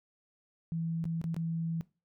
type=tone with dropouts; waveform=sine; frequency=164.81 Hz; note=E3; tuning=in tune; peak=-31 dBFS; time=0.72-1.81 s; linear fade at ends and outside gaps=0 ms; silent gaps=1.041-1.054 / 1.215-1.241 / 1.344-1.365 s; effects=noise-tail reverb RT60 0.3 s tail -20 dB re dry